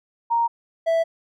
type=tone pair in turn; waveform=sine / triangle; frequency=932.3 / 659.2 Hz; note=A#5 / E5; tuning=0 / 0 cents; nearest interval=tritone; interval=600 cents; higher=first; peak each=-17 / -15 dBFS; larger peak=second; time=0.3-0.48 / 0.86-1.04 s; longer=neither; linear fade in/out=20 ms; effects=none